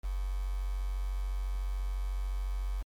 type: tone with quantisation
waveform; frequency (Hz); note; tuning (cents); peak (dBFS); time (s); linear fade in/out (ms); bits
sine; 47; F#1; +28; -30; 0.03-2.83; 20; 8
effects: MP3 96 kbps

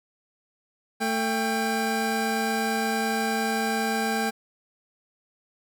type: tone pair together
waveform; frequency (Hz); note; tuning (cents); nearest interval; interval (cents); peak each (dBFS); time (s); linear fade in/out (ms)
25% pulse; 222.8 / 794; A3 / G5; +22 / +22; octave + minor seventh; 2200; -23 / -23; 1-4.31; 20
effects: none

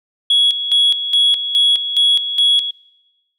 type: tone with tremolo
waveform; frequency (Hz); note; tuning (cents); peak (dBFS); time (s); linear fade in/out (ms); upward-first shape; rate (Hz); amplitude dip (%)
sine; 3347; G#7; +13; -8; 0.3-2.71; 5; square; 2.4; 70
effects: noise-tail reverb RT60 1.0 s tail -23 dB re dry + tanh soft clip ceiling -7 dBFS

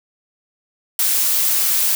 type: noise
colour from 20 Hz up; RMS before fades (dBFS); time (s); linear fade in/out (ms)
blue; -17; 0.99-1.95; 2
effects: none

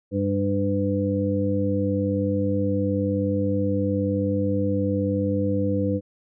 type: harmonic tone with a mistuned harmonic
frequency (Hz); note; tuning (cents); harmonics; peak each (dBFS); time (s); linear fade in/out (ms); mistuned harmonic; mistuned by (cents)
99; G2; +18; 1 / 2 / 3 / 5; -26 / -26 / -26 / -26; 0.11-6.01; 50; 5; +18
effects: none

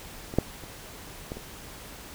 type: clicks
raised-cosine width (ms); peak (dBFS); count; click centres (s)
2; -22 / -6 / -29 / -20 / -26; 5; 0.339 / 0.386 / 0.637 / 1.319 / 1.37
effects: pink hiss -44 dBFS RMS until 2.14 s

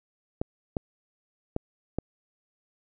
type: clicks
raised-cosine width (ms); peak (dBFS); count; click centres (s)
2; -14; 4; 0.415 / 0.768 / 1.564 / 1.986
effects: none

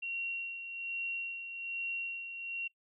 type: tone with tremolo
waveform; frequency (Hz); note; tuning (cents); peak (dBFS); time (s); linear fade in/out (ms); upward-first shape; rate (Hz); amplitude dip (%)
sine; 2744; F7; -31; -33; 0.02-2.68; 10; sine; 1.2; 55
effects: noise-tail reverb RT60 0.1 s tail -20 dB re dry

